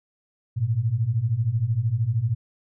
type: beating tone pair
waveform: sine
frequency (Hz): 106.1 / 119.1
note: G#2 / A#2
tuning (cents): +38 / +38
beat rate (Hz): 13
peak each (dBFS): -25 / -22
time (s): 0.56-2.35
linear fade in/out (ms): 20
effects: none